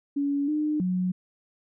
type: tone with pitch steps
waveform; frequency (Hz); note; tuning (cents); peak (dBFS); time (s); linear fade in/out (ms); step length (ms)
sine; 283.2 / 302.7 / 182.8; C#4 / D#4 / F#3; +37 / -48 / -21; -23; 0.16-1.12; 10; 320
effects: none